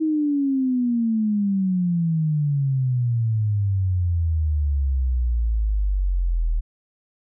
sine exponential sweep, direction down, 319.3 to 39.04 Hz, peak -18 dBFS, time 0-6.61 s, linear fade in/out 20 ms, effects none

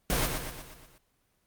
pink noise with echo, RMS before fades -27 dBFS, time 0.1-0.26 s, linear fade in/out 0 ms, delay 120 ms, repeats 6, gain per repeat -5 dB, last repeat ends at 0.98 s, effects pink hiss -72 dBFS RMS until 1.46 s + Opus 24 kbps

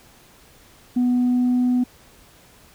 sine tone with pitch glide, 246.9 to 248.5 Hz, B3 to B3, 0 to +11 cents, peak -14 dBFS, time 0.96-1.84 s, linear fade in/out 10 ms, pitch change +11 cents, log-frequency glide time 1.09-1.58 s, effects tanh soft clip ceiling -14 dBFS + pink hiss -51 dBFS RMS until 2.74 s

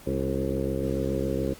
harmonic tone with a mistuned harmonic, 67 Hz, C2, 42 cents sharp, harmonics 1 / 2 / 3 / 4 / 5 / 6 / 7 / 8, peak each -33 / -33 / -33 / -33 / -33 / -33 / -33 / -33 dBFS, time 0.06-1.54 s, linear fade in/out 10 ms, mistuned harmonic 4, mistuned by +45 cents, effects pink hiss -48 dBFS RMS until 1.59 s + Opus 24 kbps

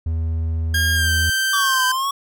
triangle tone, 81.1 Hz, E2, 28 cents flat, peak -17 dBFS, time 0.06-1.3 s, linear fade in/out 5 ms
sawtooth tone with pitch glide, 1620 to 1561.2 Hz, G#6 to G6, -43 to -8 cents, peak -14 dBFS, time 0.74-1.92 s, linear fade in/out 5 ms, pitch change -65 cents, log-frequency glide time 0.95-1.1 s
square exponential two-way sweep, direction down then up, 1158 to 1000 to 1126 Hz, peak -20 dBFS, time 1.53-2.11 s, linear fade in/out 5 ms, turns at 1.86 s
effects none

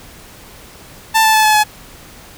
sawtooth tone with pitch steps, 887 / 877.3 / 867.7 / 858.3 / 848.9 Hz, A5 / A5 / A5 / A5 / G#5, +14 / -5 / -24 / -43 / +38 cents, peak -5 dBFS, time 1.14-1.64 s, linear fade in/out 20 ms, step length 100 ms, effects pink hiss -39 dBFS RMS until 2.37 s

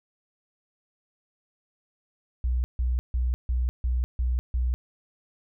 sine tone bursts, 61.74 Hz, B1, in tune, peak -22 dBFS, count 7, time 2.44-4.74 s, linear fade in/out 0 ms, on 200 ms, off 150 ms, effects none

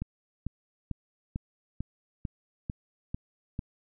click train, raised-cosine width 5 ms, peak -20 dBFS, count 9, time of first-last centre 0.02-3.591 s, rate 2.24 Hz, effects none

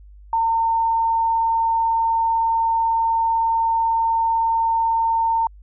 sine tone, 909 Hz, A#5, 44 cents flat, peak -16 dBFS, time 0.33-5.47 s, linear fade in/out 2 ms, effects added 50 Hz sine -41 dBFS peak until 5.62 s

